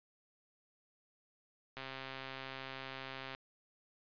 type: click train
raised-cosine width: 0.3 ms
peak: -28 dBFS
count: 211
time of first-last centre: 1.77-3.349 s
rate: 133 Hz
effects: resampled to 11025 Hz